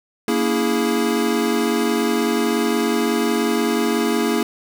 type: chord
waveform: square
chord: A# half-diminished seventh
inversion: none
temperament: equal with one note detuned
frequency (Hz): 233.1 / 283.8 / 329.6 / 415.3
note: A#3 / C#4 / E4 / G#4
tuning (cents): 0 / +41 / 0 / 0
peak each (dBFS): -22 / -26 / -24 / -23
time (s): 0.28-4.43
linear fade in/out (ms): 2
effects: none